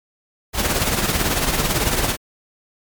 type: noise with tremolo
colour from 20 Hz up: pink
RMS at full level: -17 dBFS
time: 0.53-2.17 s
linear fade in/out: 50 ms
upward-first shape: triangle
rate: 18 Hz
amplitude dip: 60%
effects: MP3 96 kbps